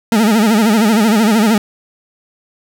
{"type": "tone with vibrato", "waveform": "40% pulse", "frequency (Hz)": 217.6, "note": "A3", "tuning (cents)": -19, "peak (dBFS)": -8, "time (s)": [0.12, 1.58], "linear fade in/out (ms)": 2, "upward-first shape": "sine", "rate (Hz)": 13, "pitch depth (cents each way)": 120, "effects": []}